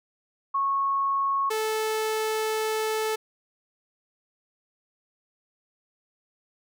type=tone pair in turn; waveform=sine / sawtooth; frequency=1100 / 436.5 Hz; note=C#6 / A4; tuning=-14 / -14 cents; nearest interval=octave + major third; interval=1600 cents; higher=first; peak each=-22 / -21 dBFS; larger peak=second; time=0.54-1.5 / 1.5-3.16 s; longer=second; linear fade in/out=10 ms; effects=none

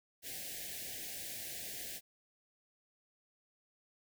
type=band-stop noise; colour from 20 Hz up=white; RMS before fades=-44 dBFS; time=0.22-2.01 s; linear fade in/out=50 ms; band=790 to 1600 Hz; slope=96 dB/octave; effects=none

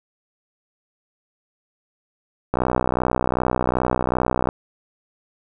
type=click train; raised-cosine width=1 ms; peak=-5 dBFS; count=123; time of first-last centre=2.54-4.489 s; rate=62.6 Hz; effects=none

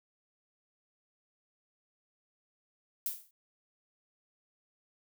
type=noise with exponential decay; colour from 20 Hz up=violet; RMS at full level=-31 dBFS; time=3.06-3.31 s; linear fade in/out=2 ms; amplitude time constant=53 ms; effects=none

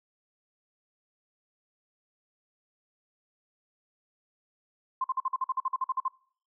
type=tone bursts; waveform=sine; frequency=1046.5 Hz; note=C6; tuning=in tune; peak=-25 dBFS; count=14; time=5.01-6.082 s; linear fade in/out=5 ms; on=32 ms; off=48 ms; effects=noise-tail reverb RT60 0.5 s tail -24 dB re dry

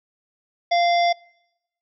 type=harmonic tone; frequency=693 Hz; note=F5; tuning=14 cents flat; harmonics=1 / 3 / 5 / 7 / 8; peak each=-16 / -26 / -30 / -33 / -34 dBFS; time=0.71-1.13 s; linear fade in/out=10 ms; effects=noise-tail reverb RT60 0.9 s tail -26 dB re dry

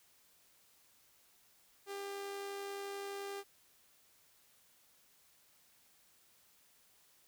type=tone with amplitude modulation; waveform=sawtooth; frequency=398.5 Hz; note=G4; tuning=28 cents sharp; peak=-36 dBFS; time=1.86-3.44 s; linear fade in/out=50 ms; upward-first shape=sine; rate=91.5 Hz; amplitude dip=30%; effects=white hiss -68 dBFS RMS until 7.27 s

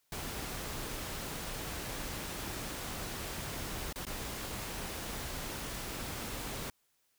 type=noise with dropouts; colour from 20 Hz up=pink; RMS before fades=-40 dBFS; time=0.12-6.7 s; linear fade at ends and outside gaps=2 ms; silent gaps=3.928-3.958 / 4.052-4.067 s; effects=white hiss -75 dBFS RMS until 7.18 s

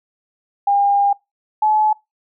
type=tone pair in turn; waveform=sine; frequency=805 / 857.1 Hz; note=G5 / A5; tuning=+46 / -46 cents; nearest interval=minor second; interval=108 cents; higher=second; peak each=-12 dBFS; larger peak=neither; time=0.67-1.13 / 1.62-1.93 s; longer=first; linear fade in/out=5 ms; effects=noise-tail reverb RT60 0.2 s tail -24 dB re dry

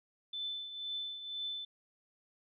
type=tone with tremolo; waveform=sine; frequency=3520 Hz; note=A7; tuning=in tune; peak=-35 dBFS; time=0.33-1.65 s; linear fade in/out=5 ms; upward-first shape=triangle; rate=2 Hz; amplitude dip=65%; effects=none

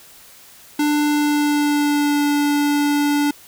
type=tone with pitch glide; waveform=square; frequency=295.9 to 290.6 Hz; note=D4 to D4; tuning=+13 to -18 cents; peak=-16 dBFS; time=0.79-3.31 s; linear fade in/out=5 ms; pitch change=-31 cents; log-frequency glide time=1.05-2.22 s; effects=white hiss -45 dBFS RMS until 3.47 s

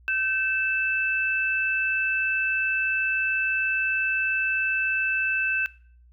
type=tone pair together; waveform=sine; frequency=1543.4 / 2637 Hz; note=G6 / E7; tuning=-27 / 0 cents; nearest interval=major sixth; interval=927 cents; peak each=-25 dBFS; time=0.08-5.66 s; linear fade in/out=0 ms; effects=noise-tail reverb RT60 0.5 s tail -21 dB re dry + added 60 Hz sine -51 dBFS peak until 6.12 s

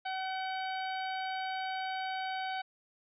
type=harmonic tone; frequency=757 Hz; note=F#5; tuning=39 cents sharp; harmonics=1 / 2 / 3 / 4 / 5 / 6; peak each=-35 / -41 / -45 / -47 / -49 / -51 dBFS; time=0.05-2.62 s; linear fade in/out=10 ms; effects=none

